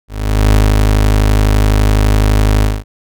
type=tone with ADSR envelope; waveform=30% pulse; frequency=51.91 Hz; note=G#1; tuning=in tune; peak=-3 dBFS; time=0.08-2.84 s; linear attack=430 ms; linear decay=220 ms; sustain=-2 dB; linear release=220 ms; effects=none